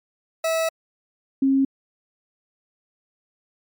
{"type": "tone pair in turn", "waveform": ["40% pulse", "sine"], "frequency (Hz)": [650, 270.2], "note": ["E5", "C#4"], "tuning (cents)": [-24, -44], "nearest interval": "octave + minor third", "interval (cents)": 1520, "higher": "first", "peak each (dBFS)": [-19, -15], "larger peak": "second", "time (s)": [[0.44, 0.69], [1.42, 1.65]], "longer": "first", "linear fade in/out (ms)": 5, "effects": ["MP3 96 kbps"]}